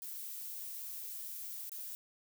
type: noise with dropouts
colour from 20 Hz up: violet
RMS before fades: -44 dBFS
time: 0.02-1.95 s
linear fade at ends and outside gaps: 0 ms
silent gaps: 1.695-1.718 s
effects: none